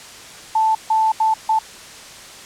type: tone bursts at uneven times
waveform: sine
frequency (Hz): 880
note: A5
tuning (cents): 0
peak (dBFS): -13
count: 4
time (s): 0.55-0.75 / 0.9-1.12 / 1.2-1.34 / 1.49-1.59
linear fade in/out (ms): 5
effects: white hiss -38 dBFS RMS until 2.45 s + low-pass 8000 Hz 12 dB/octave